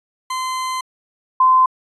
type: tone pair in turn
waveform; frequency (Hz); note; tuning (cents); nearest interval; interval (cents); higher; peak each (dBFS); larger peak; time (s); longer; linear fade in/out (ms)
40% pulse / sine; 1032 / 1032; C6 / C6; -24 / -24; unison; 0; neither; -20 / -9; second; 0.3-0.81 / 1.4-1.66; first; 5
effects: resampled to 24000 Hz